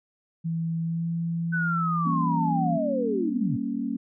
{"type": "tone with pitch glide", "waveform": "sine", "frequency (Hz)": [164.81, 167.59], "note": ["E3", "E3"], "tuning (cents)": [0, 29], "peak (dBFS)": -25, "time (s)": [0.44, 2.78], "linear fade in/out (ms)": 20, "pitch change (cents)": 29, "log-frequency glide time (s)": [0.82, 1.08]}
{"type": "linear sweep", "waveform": "sine", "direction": "down", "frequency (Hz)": [1516, 110], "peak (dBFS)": -25, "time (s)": [1.52, 3.57], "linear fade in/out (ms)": 20}
{"type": "chord", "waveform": "sine", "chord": "G diminished", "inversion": "none", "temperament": "equal", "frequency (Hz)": [196, 233.1, 277.2], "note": ["G3", "Bb3", "Db4"], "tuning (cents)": [0, 0, 0], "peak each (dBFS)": [-34, -29, -30], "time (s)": [2.05, 3.97], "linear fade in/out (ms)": 10}
{"effects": []}